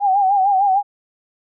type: tone with vibrato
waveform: sine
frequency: 784 Hz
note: G5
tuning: in tune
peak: -12 dBFS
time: 0-0.83 s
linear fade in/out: 50 ms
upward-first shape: sine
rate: 6.6 Hz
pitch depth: 83 cents each way
effects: none